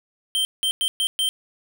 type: tone bursts at uneven times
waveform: square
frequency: 3132 Hz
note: G7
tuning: 2 cents flat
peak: -20 dBFS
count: 5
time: 0.35-0.45 / 0.63-0.71 / 0.81-0.88 / 1-1.07 / 1.19-1.29 s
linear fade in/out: 0 ms
effects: none